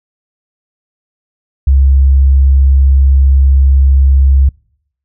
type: tone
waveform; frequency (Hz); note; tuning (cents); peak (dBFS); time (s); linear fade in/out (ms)
sine; 67.7; C#2; -40; -4; 1.67-4.49; 5
effects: noise-tail reverb RT60 0.7 s tail -26 dB re dry